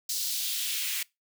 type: noise with high-pass filter sweep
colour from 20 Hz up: white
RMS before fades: -31 dBFS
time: 0.09-1.03 s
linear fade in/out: 5 ms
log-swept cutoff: 4800 to 2200 Hz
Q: 1.9
effects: noise-tail reverb RT60 0.2 s tail -23 dB re dry